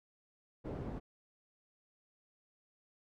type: low-pass noise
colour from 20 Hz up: white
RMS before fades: -42 dBFS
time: 0.64-1 s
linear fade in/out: 20 ms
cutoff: 350 Hz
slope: 12 dB/octave
effects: none